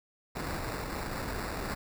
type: noise with sample-and-hold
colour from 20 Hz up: pink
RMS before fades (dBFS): -36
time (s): 0.35-1.75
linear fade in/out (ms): 10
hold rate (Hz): 3150
effects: none